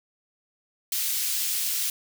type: high-pass noise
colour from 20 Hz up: white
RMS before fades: -27 dBFS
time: 0.92-1.9 s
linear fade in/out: 2 ms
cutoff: 2900 Hz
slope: 12 dB/octave
effects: none